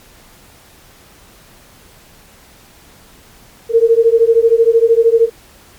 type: beating tone pair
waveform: sine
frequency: 452.3 / 465.3 Hz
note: A4 / A#4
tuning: +48 / -3 cents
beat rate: 13 Hz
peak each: -10 dBFS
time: 3.69-5.3 s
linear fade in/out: 50 ms
effects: pink hiss -44 dBFS RMS until 5.78 s + MP3 96 kbps